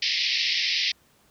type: band-pass noise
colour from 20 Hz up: white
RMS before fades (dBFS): -25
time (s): 0.02-0.92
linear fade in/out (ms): 5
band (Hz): 1900 to 5400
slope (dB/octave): 96
effects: pink hiss -61 dBFS RMS until 1.3 s + high-pass 60 Hz 12 dB/octave